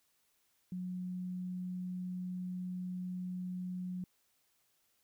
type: tone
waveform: sine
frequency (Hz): 181.8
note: F#3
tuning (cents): -30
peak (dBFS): -37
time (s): 0.72-4.04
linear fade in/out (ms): 2
effects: white hiss -75 dBFS RMS until 5.03 s